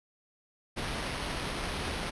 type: noise with sample-and-hold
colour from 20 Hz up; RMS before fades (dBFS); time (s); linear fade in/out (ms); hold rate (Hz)
pink; -35; 0.76-2.11; 20; 7350
effects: resampled to 24000 Hz